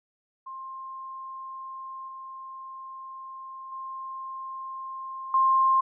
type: tone with level steps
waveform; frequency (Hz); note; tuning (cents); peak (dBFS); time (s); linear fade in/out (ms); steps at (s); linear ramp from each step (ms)
sine; 1058; C6; +19; -36 / -38 / -34 / -18; 0.46-5.81; 10; 2.08 / 3.72 / 5.34; 2
effects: none